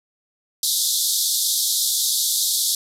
pink band-pass noise, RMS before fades -21 dBFS, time 0.63-2.75 s, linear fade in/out 2 ms, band 3500 to 14000 Hz, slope 96 dB/octave, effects none

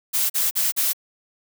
blue noise bursts, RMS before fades -21 dBFS, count 4, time 0.13-0.933 s, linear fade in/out 20 ms, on 170 ms, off 41 ms, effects none

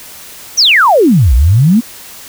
sine exponential two-way sweep, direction down then up, 6320 to 56.7 to 248.6 Hz, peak -4 dBFS, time 0.57-1.81 s, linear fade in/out 20 ms, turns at 1.34 s, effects white hiss -32 dBFS RMS until 2.28 s

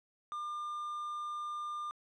triangle tone, 1200 Hz, D6, 37 cents sharp, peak -35 dBFS, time 0.32-1.91 s, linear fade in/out 0 ms, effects resampled to 24000 Hz + 12-bit

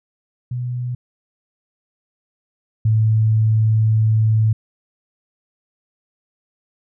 sine tone pair in turn, 123.47 / 109.82 Hz, B2 / A2, 0 / -3 cents, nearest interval major second, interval 203 cents, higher first, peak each -21 / -12 dBFS, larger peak second, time 0.51-0.95 / 2.85-4.53 s, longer second, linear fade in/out 5 ms, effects none

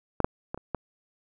clicks, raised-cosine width 1 ms, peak -10 / -6 / -18 / -27 / -14 dBFS, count 5, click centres 0.203 / 0.245 / 0.545 / 0.576 / 0.747 s, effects none

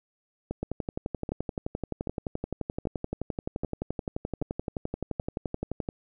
two click trains, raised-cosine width 2 ms, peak -17 / -18 dBFS, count 62 / 7, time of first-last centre 0.63-5.889 / 0.51-5.197 s, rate 11.6 / 1.28 Hz, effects none

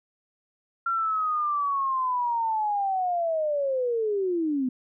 sine linear sweep, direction down, 1373 to 246.9 Hz, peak -23 dBFS, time 0.86-4.69 s, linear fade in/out 5 ms, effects none

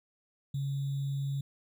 sine tone with sample-and-hold, 138.59 Hz, C#3, in tune, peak -30 dBFS, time 0.54-1.41 s, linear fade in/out 5 ms, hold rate 3675 Hz, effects none

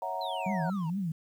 sine chord, F# dominant seventh, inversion second, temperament equal, 554.4 / 659.3 / 740 / 932.3 Hz, C#5 / E5 / F#5 / A#5, 0 / 0 / 0 / 0 cents, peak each -40 / -38 / -36 / -35 dBFS, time 0.02-0.7 s, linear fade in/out 2 ms
triangle exponential sweep, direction down, 4186 to 880 Hz, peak -39 dBFS, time 0.21-0.9 s, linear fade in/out 2 ms
sine tone with vibrato, 179.7 Hz, F3, 50 cents sharp, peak -29 dBFS, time 0.46-1.12 s, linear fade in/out 5 ms, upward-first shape triangle, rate 4.3 Hz, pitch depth 240 cents each way
effects 10-bit

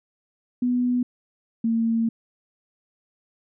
sine tone pair in turn, 246.9 / 227.8 Hz, B3 / A#3, 0 / -40 cents, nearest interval minor second, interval 140 cents, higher first, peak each -19 dBFS, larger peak neither, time 0.62-1.03 / 1.64-2.09 s, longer second, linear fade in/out 5 ms, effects none

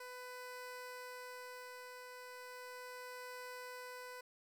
15% pulse tone with tremolo, 499.5 Hz, B4, 20 cents sharp, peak -40 dBFS, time 0-4.21 s, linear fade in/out 5 ms, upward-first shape triangle, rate 0.36 Hz, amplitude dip 35%, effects 12-bit

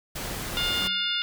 pink noise, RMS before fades -33 dBFS, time 0.15-0.88 s, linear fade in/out 10 ms
harmonic tone, 709 Hz, F5, 26 cents sharp, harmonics 2 / 3 / 4 / 5 / 6 / 7, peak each -32 / -37 / -29 / -28 / -39 / -40 dBFS, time 0.57-1.22 s, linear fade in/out 0 ms
triangle tone with exponential decay, 187.7 Hz, F#3, 25 cents sharp, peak -32 dBFS, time 0.82-1.21 s, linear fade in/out 5 ms, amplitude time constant 83 ms
effects none

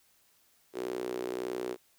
sawtooth tone with high-pass filter, 61.7 Hz, B1, 1 cent flat, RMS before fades -36 dBFS, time 0.73-1.77 s, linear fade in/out 50 ms, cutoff 380 Hz, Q 5.7, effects white hiss -67 dBFS RMS until 1.98 s

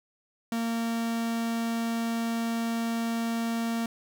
45% pulse tone, 230 Hz, A#3, 23 cents flat, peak -27 dBFS, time 0.52-3.86 s, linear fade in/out 2 ms, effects none

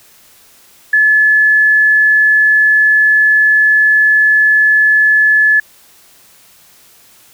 sine tone, 1720 Hz, A6, 40 cents flat, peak -6 dBFS, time 0.93-5.6 s, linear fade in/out 5 ms, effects white hiss -45 dBFS RMS until 7.33 s

